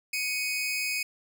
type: tone pair together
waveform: sawtooth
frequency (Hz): 2229 / 2507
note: C#7 / D#7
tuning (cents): +9 / +12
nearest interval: major second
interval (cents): 203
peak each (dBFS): -30 / -26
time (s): 0.13-1.03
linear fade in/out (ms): 5
effects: none